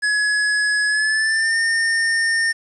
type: tone with pitch glide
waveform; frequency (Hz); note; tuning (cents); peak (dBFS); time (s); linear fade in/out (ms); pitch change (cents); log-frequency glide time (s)
square; 1689 to 1820.7; G#6 to A#6; +29 to -41; -17; 0.02-2.53; 20; +130; 0.87-1.58
effects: resampled to 24000 Hz + 8-bit